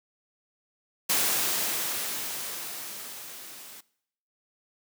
white noise with level ramp, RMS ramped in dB -24 to -46 dBFS, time 1.09-3.81 s, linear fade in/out 10 ms, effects noise-tail reverb RT60 0.7 s tail -21 dB re dry + high-pass 150 Hz 12 dB/octave

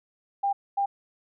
sine tone bursts at uneven times, 798 Hz, G5, 31 cents sharp, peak -22 dBFS, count 2, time 0.43-0.53 / 0.77-0.86 s, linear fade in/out 10 ms, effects none

